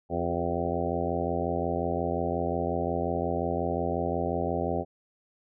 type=harmonic tone with a mistuned harmonic; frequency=85.6 Hz; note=F2; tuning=34 cents flat; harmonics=1 / 2 / 3 / 4 / 5 / 6 / 7 / 8 / 9; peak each=-35 / -35 / -35 / -35 / -35 / -35 / -35 / -35 / -35 dBFS; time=0.09-4.85 s; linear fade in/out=50 ms; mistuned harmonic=4; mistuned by=+54 cents; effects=none